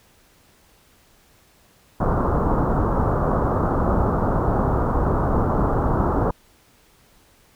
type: low-pass noise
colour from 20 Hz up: pink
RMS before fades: -20 dBFS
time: 2-6.31 s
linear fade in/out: 5 ms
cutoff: 1300 Hz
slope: 48 dB/octave
effects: pink hiss -56 dBFS RMS until 7.55 s